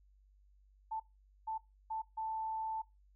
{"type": "tone bursts at uneven times", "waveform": "sine", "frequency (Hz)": 883, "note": "A5", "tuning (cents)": 6, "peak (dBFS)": -36, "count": 4, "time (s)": [[0.91, 1], [1.47, 1.58], [1.9, 2.02], [2.17, 2.82]], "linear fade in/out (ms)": 10, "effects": ["noise-tail reverb RT60 0.2 s tail -18 dB re dry", "added 49 Hz sine -63 dBFS peak until 3.15 s"]}